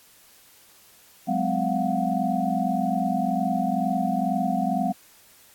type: tone cluster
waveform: sine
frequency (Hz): 184.9 / 207.2 / 255.7 / 696 / 738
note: F#3 / G#3 / C4 / F5 / F#5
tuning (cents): -1 / -4 / -40 / -6 / -5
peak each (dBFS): -28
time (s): 1.27-4.93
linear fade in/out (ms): 20
effects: white hiss -54 dBFS RMS until 5.54 s + AAC 64 kbps